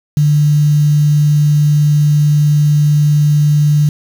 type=tone with quantisation; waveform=sine; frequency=148.2 Hz; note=D3; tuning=16 cents sharp; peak=-7 dBFS; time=0.17-3.89 s; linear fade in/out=2 ms; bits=5; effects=none